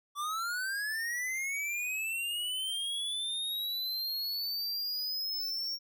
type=linear sweep; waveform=square; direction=up; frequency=1146 to 5550 Hz; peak=-33 dBFS; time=0.15-5.79 s; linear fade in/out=50 ms; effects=none